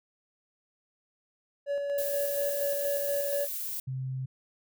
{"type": "tone with tremolo", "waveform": "triangle", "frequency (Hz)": 568, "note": "C#5", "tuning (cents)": 42, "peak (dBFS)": -25, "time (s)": [1.66, 3.48], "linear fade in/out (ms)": 50, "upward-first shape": "square", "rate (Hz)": 4.2, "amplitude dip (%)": 30}
{"type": "noise", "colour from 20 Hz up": "violet", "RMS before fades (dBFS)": -35, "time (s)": [1.98, 3.8], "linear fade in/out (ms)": 2}
{"type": "tone", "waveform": "sine", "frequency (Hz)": 130.81, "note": "C3", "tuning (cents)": 0, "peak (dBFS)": -31, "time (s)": [3.87, 4.26], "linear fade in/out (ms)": 10}
{"effects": []}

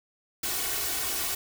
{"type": "noise with comb filter", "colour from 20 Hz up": "white", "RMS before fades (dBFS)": -30, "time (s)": [0.43, 1.35], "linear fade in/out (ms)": 5, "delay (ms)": 2.7, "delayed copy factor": 0.65, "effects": []}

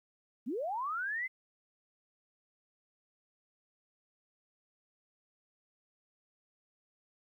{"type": "linear sweep", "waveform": "sine", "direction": "up", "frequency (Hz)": [200, 2093], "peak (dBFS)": -33, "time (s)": [0.46, 1.28], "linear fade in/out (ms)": 20, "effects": ["12-bit"]}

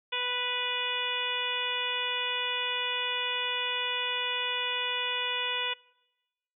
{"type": "harmonic tone with a mistuned harmonic", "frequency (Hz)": 493.9, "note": "B4", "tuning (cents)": 0, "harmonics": [1, 2, 3, 4, 5, 6, 7], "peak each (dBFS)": [-40, -37, -39, -39, -34, -34, -35], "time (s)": [0.12, 5.74], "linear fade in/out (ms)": 10, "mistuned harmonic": 6, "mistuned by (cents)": -21, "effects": ["noise-tail reverb RT60 1.0 s tail -24 dB re dry"]}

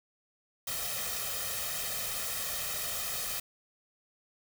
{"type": "noise with comb filter", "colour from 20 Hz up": "white", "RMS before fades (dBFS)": -35, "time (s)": [0.67, 3.4], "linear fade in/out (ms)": 5, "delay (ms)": 1.6, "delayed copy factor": 0.8, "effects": []}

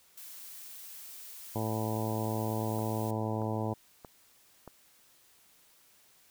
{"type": "noise", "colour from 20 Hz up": "blue", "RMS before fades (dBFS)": -47, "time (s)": [0.17, 3.11], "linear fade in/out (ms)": 5}
{"type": "harmonic tone", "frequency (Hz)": 109.3, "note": "A2", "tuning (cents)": -11, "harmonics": [1, 2, 3, 4, 5, 6, 7, 8, 9], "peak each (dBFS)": [-34, -37, -39, -40, -41, -42, -42, -43, -44], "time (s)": [1.55, 3.74], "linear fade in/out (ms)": 10}
{"type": "click train", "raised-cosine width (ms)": 1, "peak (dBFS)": -31, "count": 4, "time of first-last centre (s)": [2.79, 4.677], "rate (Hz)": 1.59}
{"effects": ["white hiss -63 dBFS RMS until 6.3 s"]}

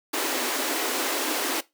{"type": "high-pass noise", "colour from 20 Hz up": "pink", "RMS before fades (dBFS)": -27, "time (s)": [0.13, 1.61], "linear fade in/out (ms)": 10, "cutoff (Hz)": 250, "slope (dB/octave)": 96, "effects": ["noise-tail reverb RT60 0.2 s tail -19 dB re dry"]}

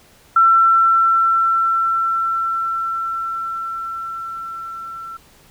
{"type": "tone with level ramp", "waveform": "sine", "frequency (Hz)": 1345, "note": "E6", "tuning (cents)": 34, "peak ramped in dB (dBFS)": [-8, -29], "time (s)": [0.36, 5.17], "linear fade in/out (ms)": 5, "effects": ["pink hiss -50 dBFS RMS until 5.5 s"]}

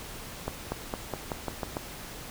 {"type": "accelerating click train", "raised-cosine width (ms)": 1, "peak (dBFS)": -16, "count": 8, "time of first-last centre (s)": [0.48, 1.769], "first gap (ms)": 240, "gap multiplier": 0.91, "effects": ["pink hiss -42 dBFS RMS until 2.3 s"]}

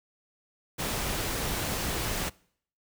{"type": "noise", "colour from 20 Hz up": "pink", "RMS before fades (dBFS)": -31, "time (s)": [0.78, 2.3], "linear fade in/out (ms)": 20, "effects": ["noise-tail reverb RT60 0.6 s tail -24 dB re dry"]}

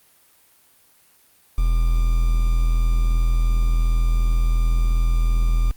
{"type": "tone with quantisation", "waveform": "triangle", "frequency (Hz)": 41.39, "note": "E1", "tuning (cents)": 8, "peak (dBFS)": -13, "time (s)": [1.58, 5.71], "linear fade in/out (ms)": 0, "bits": 6, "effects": ["white hiss -56 dBFS RMS until 5.76 s", "Opus 32 kbps"]}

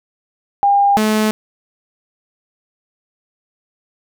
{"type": "tone pair in turn", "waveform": ["sine", "sawtooth"], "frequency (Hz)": [804, 215.5], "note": ["G5", "A3"], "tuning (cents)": [44, -36], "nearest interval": "octave + major seventh", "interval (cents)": 2280, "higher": "first", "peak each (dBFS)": -9, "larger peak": "neither", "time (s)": [[0.63, 0.97], [0.97, 1.31]], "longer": "neither", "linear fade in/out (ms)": 0, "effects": []}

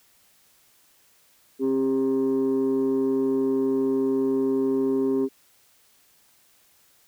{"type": "tone pair together", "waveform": "sine", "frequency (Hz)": [266.8, 399.7], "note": ["C4", "G4"], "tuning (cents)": [34, 34], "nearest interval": "perfect fifth", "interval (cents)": 700, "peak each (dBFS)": -21, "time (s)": [1.59, 5.29], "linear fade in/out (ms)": 50, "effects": ["tanh soft clip ceiling -17 dBFS", "white hiss -60 dBFS RMS until 7.07 s"]}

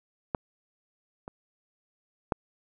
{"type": "clicks", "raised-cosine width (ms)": 1, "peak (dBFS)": [-13, -25, -11], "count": 3, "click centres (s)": [0.348, 1.279, 2.322], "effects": []}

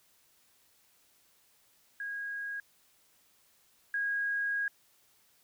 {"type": "tone pair in turn", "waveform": "sine", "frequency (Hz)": [1640, 1640], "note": ["G#6", "G#6"], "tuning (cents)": [-22, -22], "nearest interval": "unison", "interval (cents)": 0, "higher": "neither", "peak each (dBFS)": [-35, -29], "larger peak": "second", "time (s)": [[2, 2.6], [3.94, 4.68]], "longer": "second", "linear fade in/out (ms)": 2, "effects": ["white hiss -67 dBFS RMS until 5.43 s"]}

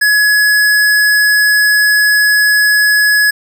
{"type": "tone", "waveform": "square", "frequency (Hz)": 1689, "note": "G#6", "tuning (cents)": 29, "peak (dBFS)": -8, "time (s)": [0.01, 3.31], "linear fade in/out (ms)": 10, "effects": []}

